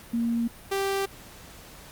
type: tone pair in turn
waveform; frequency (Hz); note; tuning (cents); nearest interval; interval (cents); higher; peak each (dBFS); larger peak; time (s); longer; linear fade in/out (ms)
sine / sawtooth; 233.1 / 392; A#3 / G4; 0 / 0; major sixth; 900; second; -23 / -21; second; 0.13-0.48 / 0.71-1.06; neither; 10
effects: pink hiss -47 dBFS RMS until 1.91 s + Opus 48 kbps